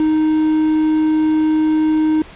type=tone with quantisation; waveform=triangle; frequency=311.1 Hz; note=D#4; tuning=in tune; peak=-10 dBFS; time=0-2.22 s; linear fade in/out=2 ms; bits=5; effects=pink hiss -39 dBFS RMS until 2.35 s + resampled to 8000 Hz